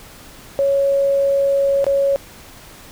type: tone with dropouts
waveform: sine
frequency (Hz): 554.4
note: C#5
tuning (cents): 0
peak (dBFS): -13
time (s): 0.59-2.16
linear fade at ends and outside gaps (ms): 0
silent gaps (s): 1.843-1.866
effects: pink hiss -41 dBFS RMS until 2.91 s